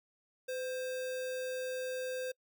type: tone with sample-and-hold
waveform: sine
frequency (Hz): 510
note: C5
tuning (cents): -44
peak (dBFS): -35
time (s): 0.48-2.32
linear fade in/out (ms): 10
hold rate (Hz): 2100
effects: noise-tail reverb RT60 0.1 s tail -26 dB re dry